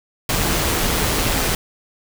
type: noise with amplitude modulation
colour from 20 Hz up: pink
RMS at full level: -18 dBFS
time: 0.29-1.55 s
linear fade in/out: 2 ms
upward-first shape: sine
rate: 159 Hz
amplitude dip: 30%
effects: none